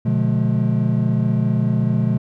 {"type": "chord", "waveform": "triangle", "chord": "B diminished seventh", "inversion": "none", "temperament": "just", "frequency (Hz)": [123.47, 148.16, 177.8, 213.4], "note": ["B2", "D3", "F3", "Ab3"], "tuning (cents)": [0, 16, 31, 47], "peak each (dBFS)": [-17, -21, -21, -19], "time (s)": [0.05, 2.18], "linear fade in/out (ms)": 10, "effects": []}